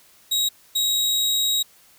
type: tone pair in turn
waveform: sawtooth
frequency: 3811 / 3811 Hz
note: A#7 / A#7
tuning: +38 / +38 cents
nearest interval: unison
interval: 0 cents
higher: neither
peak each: -16 dBFS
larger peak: neither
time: 0.31-0.49 / 0.75-1.63 s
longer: second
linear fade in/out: 10 ms
effects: white hiss -54 dBFS RMS until 1.98 s